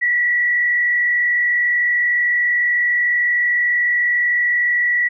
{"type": "tone with frequency modulation", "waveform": "sine", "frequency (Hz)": 1942, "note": "B6", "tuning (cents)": -30, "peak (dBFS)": -14, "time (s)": [0.01, 5.09], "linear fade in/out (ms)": 20, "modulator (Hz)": 46.4, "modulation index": 0.68, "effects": []}